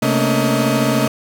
35% pulse tone cluster, 132.7 / 220.5 / 234.2 / 283.9 / 631 Hz, C3 / A3 / A#3 / C#4 / D#5, +25 / +4 / +8 / +41 / +24 cents, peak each -19 dBFS, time 0.02-1.08 s, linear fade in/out 5 ms, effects none

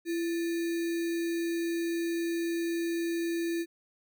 sine tone with sample-and-hold, 336.2 Hz, E4, 34 cents sharp, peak -28 dBFS, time 0.05-3.66 s, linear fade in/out 50 ms, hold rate 2100 Hz, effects none

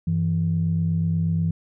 sine tone pair together, 96.52 / 164.81 Hz, G2 / E3, -26 / 0 cents, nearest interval major sixth, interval 926 cents, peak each -24 / -20 dBFS, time 0.07-1.51 s, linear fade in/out 5 ms, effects tanh soft clip ceiling -12 dBFS

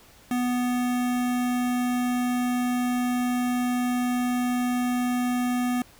square tone with notch filter, 246.9 Hz, B3, in tune, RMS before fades -25 dBFS, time 0.31-5.82 s, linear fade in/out 2 ms, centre 4500 Hz, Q 1.9, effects pink hiss -53 dBFS RMS until 5.99 s

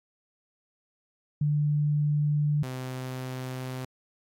sine / sawtooth tone pair in turn, 148.1 / 128.82 Hz, D3 / C3, +15 / -27 cents, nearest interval major second, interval 242 cents, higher first, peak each -22 / -29 dBFS, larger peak first, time 1.41-2.63 / 2.63-3.85 s, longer neither, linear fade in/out 5 ms, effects AAC 64 kbps

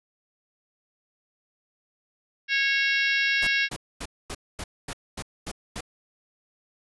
harmonic tone, 549 Hz, C#5, 17 cents flat, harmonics 3 / 4 / 5 / 6 / 7 / 8 / 9 / 10, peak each -25 / -26 / -28 / -34 / -33 / -40 / -38 / -36 dBFS, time 2.48-3.69 s, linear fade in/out 50 ms
pink noise bursts, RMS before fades -34 dBFS, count 9, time 3.42-5.808 s, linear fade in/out 5 ms, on 52 ms, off 240 ms
effects resampled to 24000 Hz

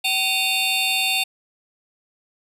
square tone cluster, 765 / 2503 / 2758 / 3611 / 4453 Hz, G5 / D#7 / F7 / A7 / C#8, -42 / +10 / -22 / +44 / +7 cents, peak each -30 / -28 / -24 / -24 / -28 dBFS, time 0.04-1.24 s, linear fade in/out 10 ms, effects resampled to 32000 Hz

